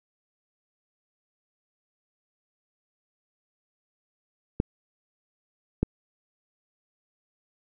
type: clicks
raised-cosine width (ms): 3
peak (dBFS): -9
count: 2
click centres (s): 4.601 / 5.83
effects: none